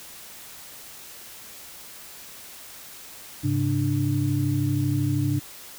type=tone cluster; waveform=sine; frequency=103.2 / 136 / 296.4 Hz; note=G#2 / C#3 / D4; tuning=-10 / -33 / +16 cents; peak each=-26 / -24 / -26 dBFS; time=3.43-5.4 s; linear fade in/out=20 ms; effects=white hiss -43 dBFS RMS until 5.78 s